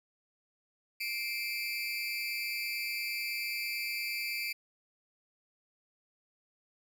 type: tone with amplitude modulation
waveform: 30% pulse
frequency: 2349 Hz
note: D7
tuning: in tune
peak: -27 dBFS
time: 1-4.53 s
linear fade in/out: 10 ms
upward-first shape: sine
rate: 229 Hz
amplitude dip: 95%
effects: none